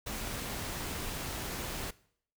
pink noise, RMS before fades -38 dBFS, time 0.06-1.91 s, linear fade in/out 10 ms, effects noise-tail reverb RT60 0.6 s tail -20 dB re dry

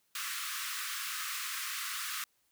pink high-pass noise, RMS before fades -38 dBFS, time 0.15-2.24 s, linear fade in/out 2 ms, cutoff 1100 Hz, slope 96 dB/octave, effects white hiss -74 dBFS RMS until 2.51 s

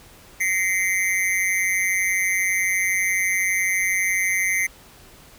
square tone with amplitude modulation, 2071 Hz, C7, 18 cents flat, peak -16 dBFS, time 0.4-4.67 s, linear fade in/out 10 ms, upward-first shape sine, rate 188 Hz, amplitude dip 90%, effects pink hiss -48 dBFS RMS until 5.38 s

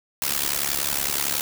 white noise with amplitude modulation, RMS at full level -21 dBFS, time 0.22-1.41 s, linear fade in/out 0 ms, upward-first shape sine, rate 70.8 Hz, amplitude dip 90%, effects none

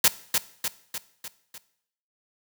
white noise with echo, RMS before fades -17 dBFS, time 0.04-0.08 s, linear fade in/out 2 ms, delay 300 ms, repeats 5, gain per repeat -5 dB, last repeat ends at 1.58 s, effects noise-tail reverb RT60 0.7 s tail -18 dB re dry + high-pass 80 Hz 12 dB/octave

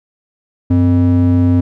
triangle ring-modulated tone, 177.6 Hz, F3, 29 cents sharp, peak -3 dBFS, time 0.7-1.61 s, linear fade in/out 10 ms, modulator 81.8 Hz, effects none

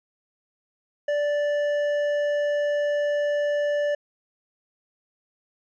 triangle tone with hard clipping, 585 Hz, D5, 7 cents flat, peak -23 dBFS, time 1.08-3.95 s, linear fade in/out 5 ms, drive 11 dB, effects resampled to 16000 Hz

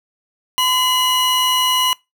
40% pulse tone pair together, 1018.2 / 2915 Hz, C6 / F#7, -47 / -26 cents, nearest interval octave + tritone, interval 1821 cents, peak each -17 / -16 dBFS, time 0.58-1.93 s, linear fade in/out 0 ms, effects noise-tail reverb RT60 0.2 s tail -23 dB re dry

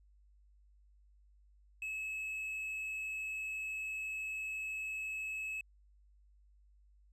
triangle tone, 2586 Hz, E7, 34 cents flat, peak -36 dBFS, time 1.82-5.61 s, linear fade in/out 2 ms, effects added 50 Hz sine -62 dBFS peak until 7.12 s + resampled to 32000 Hz

